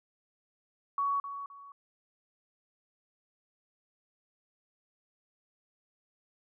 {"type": "tone with echo", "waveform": "sine", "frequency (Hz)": 1122, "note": "C#6", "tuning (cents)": 21, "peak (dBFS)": -27, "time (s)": [0.98, 1.2], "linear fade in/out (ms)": 2, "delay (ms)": 260, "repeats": 2, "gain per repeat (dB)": -10, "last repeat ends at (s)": 1.72, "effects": []}